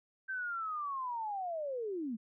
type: linear sweep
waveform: sine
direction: down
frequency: 1568 to 207.7 Hz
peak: -35 dBFS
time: 0.28-2.17 s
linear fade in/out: 20 ms
effects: none